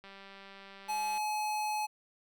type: click train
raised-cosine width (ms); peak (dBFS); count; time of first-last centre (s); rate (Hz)
0.3; -35; 224; 0.04-1.178; 196
type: tone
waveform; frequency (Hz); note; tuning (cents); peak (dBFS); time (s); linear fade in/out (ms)
square; 850; G#5; +40; -32; 0.88-1.87; 20
effects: none